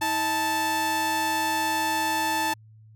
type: tone pair together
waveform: sawtooth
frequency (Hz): 319.1 / 880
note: D#4 / A5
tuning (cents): +44 / 0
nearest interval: octave + tritone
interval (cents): 1756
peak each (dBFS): -28 / -20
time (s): 0.01-2.54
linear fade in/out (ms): 10
effects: added 109 Hz sine -48 dBFS peak until 2.95 s